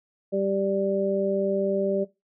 harmonic tone, 196 Hz, G3, in tune, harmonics 1 / 2 / 3, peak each -29 / -26 / -25 dBFS, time 0.32-2.05 s, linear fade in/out 20 ms, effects noise-tail reverb RT60 0.2 s tail -17 dB re dry

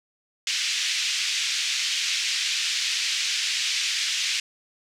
pink band-pass noise, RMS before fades -26 dBFS, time 0.47-4.4 s, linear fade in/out 2 ms, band 2300 to 6500 Hz, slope 24 dB/octave, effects none

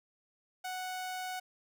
sawtooth tone, 740 Hz, F#5, in tune, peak -33 dBFS, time 0.64-1.4 s, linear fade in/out 10 ms, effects none

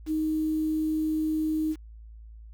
sine tone with quantisation, 311.9 Hz, D#4, 4 cents sharp, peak -24 dBFS, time 0.06-1.76 s, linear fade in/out 50 ms, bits 8, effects added 55 Hz sine -43 dBFS peak until 2.53 s

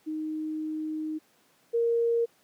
sine tone pair in turn, 311.1 / 466.1 Hz, D#4 / A#4, 0 / 0 cents, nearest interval perfect fifth, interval 700 cents, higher second, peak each -29 / -22 dBFS, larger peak second, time 0.06-1.19 / 1.73-2.26 s, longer first, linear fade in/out 20 ms, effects pink hiss -64 dBFS RMS until 2.43 s + high-pass 200 Hz 12 dB/octave

